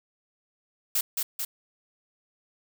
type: noise with echo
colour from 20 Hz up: blue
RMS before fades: -25 dBFS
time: 0.95-1.01 s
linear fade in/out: 5 ms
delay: 220 ms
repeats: 2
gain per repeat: -3 dB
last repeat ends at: 1.45 s
effects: none